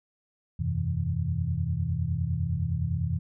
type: tone cluster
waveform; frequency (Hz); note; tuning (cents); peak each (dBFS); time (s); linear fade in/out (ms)
sine; 83.9 / 93.7 / 125.1 / 161.3; E2 / F#2 / B2 / E3; +31 / +22 / +23 / -37; -31; 0.59-3.19; 10
effects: none